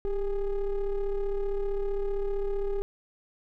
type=ring-modulated tone; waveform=triangle; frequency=207.7 Hz; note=G#3; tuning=in tune; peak=-21 dBFS; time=0.05-2.82 s; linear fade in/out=0 ms; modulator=190 Hz; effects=none